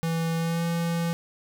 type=tone with pitch glide; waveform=square; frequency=164.81 to 168.56 Hz; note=E3 to E3; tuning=0 to +39 cents; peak=-25 dBFS; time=0.03-1.13 s; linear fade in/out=0 ms; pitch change=+39 cents; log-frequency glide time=0.37-0.64 s; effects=none